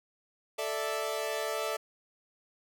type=chord; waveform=sawtooth; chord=A suspended fourth; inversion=none; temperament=equal; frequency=440 / 587.3 / 659.3 Hz; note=A4 / D5 / E5; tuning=0 / 0 / 0 cents; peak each=-32 dBFS; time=0.58-1.77 s; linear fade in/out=10 ms; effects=none